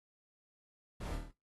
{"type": "noise with echo", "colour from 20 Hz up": "brown", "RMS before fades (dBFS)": -40, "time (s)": [1, 1.16], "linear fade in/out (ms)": 10, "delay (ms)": 26, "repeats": 6, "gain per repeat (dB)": -3, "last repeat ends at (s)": 1.316, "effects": ["noise-tail reverb RT60 0.2 s tail -19 dB re dry", "AAC 32 kbps"]}